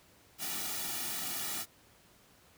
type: noise with comb filter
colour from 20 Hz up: white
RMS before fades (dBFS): -37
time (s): 0.38-1.66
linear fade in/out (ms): 50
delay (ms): 1.9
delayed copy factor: -0.85
effects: pink hiss -62 dBFS RMS until 2.57 s + high-pass 60 Hz 12 dB/octave